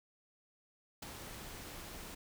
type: noise with ADSR envelope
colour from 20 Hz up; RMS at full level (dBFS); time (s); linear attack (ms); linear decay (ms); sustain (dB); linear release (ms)
pink; -41; 1.02-2.15; 8; 10; -7; 8
effects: none